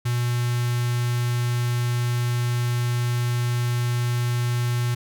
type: tone with notch filter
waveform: square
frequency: 121 Hz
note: B2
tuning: 35 cents flat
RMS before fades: -23 dBFS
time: 0.05-4.95 s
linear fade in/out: 10 ms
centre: 510 Hz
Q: 0.55
effects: none